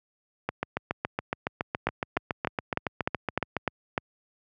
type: two click trains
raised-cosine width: 0.5 ms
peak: -10 / -12 dBFS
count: 8 / 23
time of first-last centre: 1.87-3.978 / 0.49-3.567 s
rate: 3.32 / 7.15 Hz
effects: high-pass 80 Hz 12 dB/octave